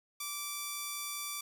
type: tone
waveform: 5% pulse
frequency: 1165 Hz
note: D6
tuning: 14 cents flat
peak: -25 dBFS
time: 0.2-1.41 s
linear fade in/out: 5 ms
effects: none